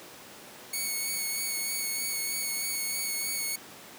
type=tone with vibrato; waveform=5% pulse; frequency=2217 Hz; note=C#7; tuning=in tune; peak=-20 dBFS; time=0.73-3.56 s; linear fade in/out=5 ms; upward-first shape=triangle; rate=3.2 Hz; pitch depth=18 cents each way; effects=pink hiss -47 dBFS RMS until 3.98 s + high-pass 200 Hz 12 dB/octave